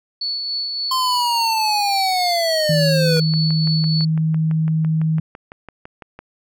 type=tone with tremolo; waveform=sine; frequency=4435 Hz; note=C#8; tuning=in tune; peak=-20 dBFS; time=0.21-4.05 s; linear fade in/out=5 ms; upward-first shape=sine; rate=3.5 Hz; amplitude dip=30%
type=linear sweep; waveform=square; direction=down; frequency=1046.5 to 477.6 Hz; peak=-18 dBFS; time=0.91-3.2 s; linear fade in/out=5 ms
type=tone; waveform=sine; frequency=158.8 Hz; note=D#3; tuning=36 cents sharp; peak=-15 dBFS; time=2.69-5.2 s; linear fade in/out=5 ms
type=click train; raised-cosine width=0.5 ms; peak=-21 dBFS; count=19; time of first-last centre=3.17-6.19 s; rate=5.96 Hz
effects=none